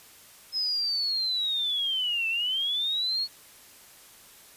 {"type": "linear two-way sweep", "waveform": "sine", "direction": "down then up", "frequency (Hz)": [5160, 2637, 4392], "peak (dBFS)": -25, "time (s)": [0.52, 3.28], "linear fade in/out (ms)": 50, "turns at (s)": 2.28, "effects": ["white hiss -52 dBFS RMS until 4.56 s", "resampled to 32000 Hz"]}